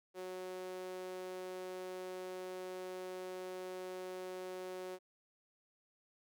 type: tone with high-pass filter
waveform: sawtooth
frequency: 184.2 Hz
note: F#3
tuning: 7 cents flat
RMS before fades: -45 dBFS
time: 0.14-4.99 s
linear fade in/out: 50 ms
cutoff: 430 Hz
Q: 5.5
effects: none